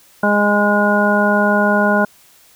harmonic tone, 206.2 Hz, G#3, 12 cents flat, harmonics 1 / 2 / 3 / 4 / 5 / 7, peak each -16 / -22 / -17 / -21 / -22 / -17 dBFS, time 0.23-2.05 s, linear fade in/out 5 ms, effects white hiss -49 dBFS RMS until 2.55 s

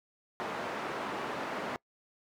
white band-pass noise, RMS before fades -37 dBFS, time 0.4-1.76 s, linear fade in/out 0 ms, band 210 to 1200 Hz, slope 12 dB/octave, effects noise-tail reverb RT60 0.1 s tail -24 dB re dry

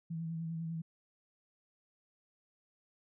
sine tone with vibrato, 164.1 Hz, E3, 8 cents flat, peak -36 dBFS, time 0.1-0.82 s, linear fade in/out 10 ms, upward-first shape sine, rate 10 Hz, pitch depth 29 cents each way, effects none

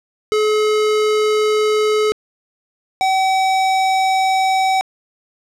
square tone pair in turn, 427.2 / 762.6 Hz, G#4 / G5, +49 / -48 cents, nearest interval minor seventh, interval 1003 cents, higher second, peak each -14 dBFS, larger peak neither, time 0.32-2.12 / 3.01-4.81 s, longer neither, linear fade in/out 0 ms, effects low-pass 7000 Hz 12 dB/octave + 8-bit

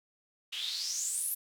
white noise with band-pass filter sweep, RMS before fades -35 dBFS, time 0.52-1.35 s, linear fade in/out 10 ms, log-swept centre 2900 to 12000 Hz, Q 6.8, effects none

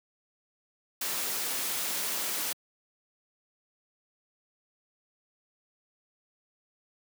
white noise, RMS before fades -32 dBFS, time 1.01-2.53 s, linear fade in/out 5 ms, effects high-pass 200 Hz 12 dB/octave

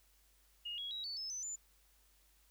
sine tone with pitch steps, 2859 / 3322 / 3861 / 4486 / 5213 / 6058 / 7040 Hz, F7 / G#7 / B7 / C#8 / E8 / F#8 / A8, +40 / 0 / -40 / +20 / -20 / +40 / 0 cents, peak -40 dBFS, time 0.65-1.56 s, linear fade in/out 10 ms, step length 130 ms, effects added 50 Hz sine -70 dBFS peak until 2.5 s + white hiss -71 dBFS RMS until 2.5 s

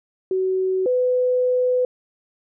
sine tone pair in turn, 375.7 / 501.5 Hz, F#4 / B4, +26 / +26 cents, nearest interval perfect fourth, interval 500 cents, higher second, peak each -18 / -16 dBFS, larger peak second, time 0.31-0.86 / 0.86-1.85 s, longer second, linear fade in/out 2 ms, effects none

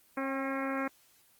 harmonic tone with a mistuned harmonic, 270.2 Hz, C#4, 44 cents flat, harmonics 1 / 2 / 3 / 4 / 5 / 6 / 7 / 8 / 9, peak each -34 / -37 / -42 / -40 / -40 / -41 / -44 / -42 / -48 dBFS, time 0.17-0.88 s, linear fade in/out 5 ms, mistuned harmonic 3, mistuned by -28 cents, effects white hiss -64 dBFS RMS until 1.39 s + Opus 24 kbps

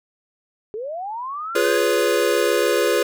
sine linear sweep, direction up, 405.6 to 1669 Hz, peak -26 dBFS, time 0.74-1.78 s, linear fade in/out 0 ms
square chord, C# dominant seventh, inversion first, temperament equal with one note detuned, 349.2 / 415.3 / 493.9 / 561.1 Hz, E#4 / G#4 / B4 / C#5, 0 / 0 / 0 / +21 cents, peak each -24 / -22 / -22 / -24 dBFS, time 1.55-3.03 s, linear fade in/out 5 ms
effects none

